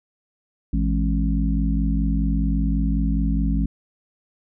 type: harmonic tone with a mistuned harmonic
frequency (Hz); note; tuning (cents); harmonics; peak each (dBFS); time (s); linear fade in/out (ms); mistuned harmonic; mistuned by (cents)
54.7; A1; -9; 1 / 3 / 4 / 5; -20 / -25 / -26 / -27; 0.73-3.66; 5; 4; -78
effects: none